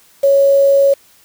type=tone with quantisation; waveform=sine; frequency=554.4 Hz; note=C#5; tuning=in tune; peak=-7 dBFS; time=0.23-0.94 s; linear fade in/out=10 ms; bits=5; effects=white hiss -49 dBFS RMS until 1.24 s